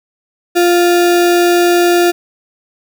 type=tone with sample-and-hold; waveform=sine; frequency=349.4 Hz; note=F4; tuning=1 cent sharp; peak=-7 dBFS; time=0.55-2.12 s; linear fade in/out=20 ms; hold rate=1050 Hz; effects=none